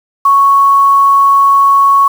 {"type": "tone with quantisation", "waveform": "sine", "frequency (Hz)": 1108.7, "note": "C#6", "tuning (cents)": 0, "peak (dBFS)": -4, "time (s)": [0.25, 2.08], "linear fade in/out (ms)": 5, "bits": 5, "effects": []}